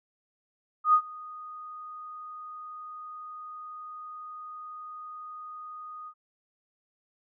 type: tone with ADSR envelope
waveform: sine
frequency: 1239 Hz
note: D#6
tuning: 8 cents flat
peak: -15 dBFS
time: 0.84-6.14 s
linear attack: 96 ms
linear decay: 75 ms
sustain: -24 dB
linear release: 66 ms
effects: none